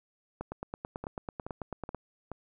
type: two click trains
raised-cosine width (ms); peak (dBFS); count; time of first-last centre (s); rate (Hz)
1; -22 / -24; 15 / 4; 0.41-1.947 / 1.04-2.317; 9.11 / 2.35
effects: none